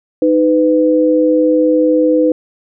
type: tone pair together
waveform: sine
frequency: 310.7 / 501 Hz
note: D#4 / B4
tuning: -2 / +25 cents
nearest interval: minor sixth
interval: 827 cents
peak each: -11 dBFS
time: 0.22-2.32 s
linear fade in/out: 2 ms
effects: none